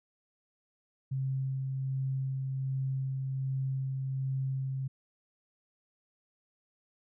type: tone with tremolo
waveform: sine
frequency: 133.4 Hz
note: C3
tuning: 34 cents sharp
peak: -29 dBFS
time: 1.11-4.88 s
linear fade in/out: 10 ms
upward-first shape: sine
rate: 1.3 Hz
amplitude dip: 25%
effects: none